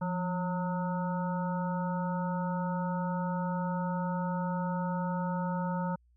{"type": "harmonic tone with a mistuned harmonic", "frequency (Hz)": 182.1, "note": "F#3", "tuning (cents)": -27, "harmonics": [1, 3, 5, 7, 8], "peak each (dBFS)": [-31, -39, -36, -43, -47], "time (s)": [0.01, 5.96], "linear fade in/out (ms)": 10, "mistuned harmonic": 1, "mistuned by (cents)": -78, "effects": ["added 60 Hz sine -62 dBFS peak until 6.16 s"]}